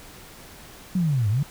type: linear two-way sweep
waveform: sine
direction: down then up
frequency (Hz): 190.4 to 97.5 to 152.1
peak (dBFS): -19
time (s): 0.95-1.43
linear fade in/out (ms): 5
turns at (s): 1.29
effects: pink hiss -45 dBFS RMS until 1.5 s